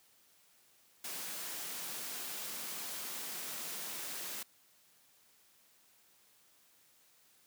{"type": "high-pass noise", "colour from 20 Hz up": "white", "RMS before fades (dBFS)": -42, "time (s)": [1.04, 4.43], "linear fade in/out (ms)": 5, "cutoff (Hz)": 150, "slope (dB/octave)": 24, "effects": ["white hiss -67 dBFS RMS until 7.46 s", "high-pass 80 Hz 12 dB/octave"]}